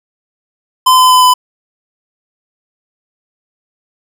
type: tone with pitch steps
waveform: square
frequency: 1024 / 1017.5 / 1011.1 / 1004.7 Hz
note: C6 / C6 / B5 / B5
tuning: -38 / -49 / +40 / +29 cents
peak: -5 dBFS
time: 0.86-1.34 s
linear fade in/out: 10 ms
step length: 120 ms
effects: none